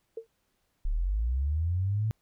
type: tone with exponential decay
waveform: sine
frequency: 452.8 Hz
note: A4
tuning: 50 cents sharp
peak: -30 dBFS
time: 0.17-0.27 s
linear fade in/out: 5 ms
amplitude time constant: 21 ms
type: linear sweep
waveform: sine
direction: up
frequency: 32.7 to 112.3 Hz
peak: -25 dBFS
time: 0.85-2.11 s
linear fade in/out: 0 ms
effects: pink hiss -75 dBFS RMS until 2.21 s